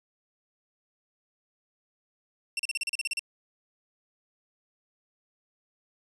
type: tone bursts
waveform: sawtooth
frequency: 2712 Hz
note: E7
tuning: 49 cents sharp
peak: -24 dBFS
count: 11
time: 2.57-3.194 s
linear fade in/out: 2 ms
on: 24 ms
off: 36 ms
effects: resampled to 24000 Hz